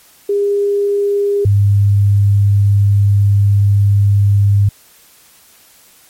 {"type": "tone pair in turn", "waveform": "sine", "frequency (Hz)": [404.6, 100.92], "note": ["G#4", "G#2"], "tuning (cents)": [-45, -49], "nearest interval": "2 octaves", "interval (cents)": 2404, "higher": "first", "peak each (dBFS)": [-11, -7], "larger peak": "second", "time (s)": [[0.29, 1.45], [1.45, 4.69]], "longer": "second", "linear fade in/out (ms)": 5, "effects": ["white hiss -46 dBFS RMS until 6.09 s", "MP3 64 kbps"]}